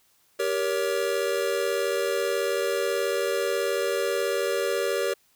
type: chord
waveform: square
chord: G diminished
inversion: none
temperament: just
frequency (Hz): 392 / 470.4 / 564.5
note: G4 / Bb4 / Db5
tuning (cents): 0 / +16 / +31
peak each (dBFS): -29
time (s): 0.39-5.14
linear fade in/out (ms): 10
effects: white hiss -64 dBFS RMS until 5.35 s